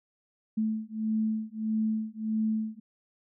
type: beating tone pair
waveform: sine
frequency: 217.8 / 219.4 Hz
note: A3 / A3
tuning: -17 / -5 cents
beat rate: 1.6 Hz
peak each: -30 dBFS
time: 0.57-2.8 s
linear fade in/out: 10 ms
effects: none